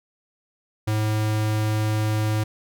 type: tone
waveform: square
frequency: 107.7 Hz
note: A2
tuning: 37 cents flat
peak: -21 dBFS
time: 0.87-2.44 s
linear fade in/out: 10 ms
effects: none